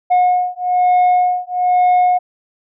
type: beating tone pair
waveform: sine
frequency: 723 / 724.1 Hz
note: F#5 / F#5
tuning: -40 / -38 cents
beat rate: 1.1 Hz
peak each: -12 dBFS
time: 0.1-2.19 s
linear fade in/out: 20 ms
effects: tanh soft clip ceiling -8 dBFS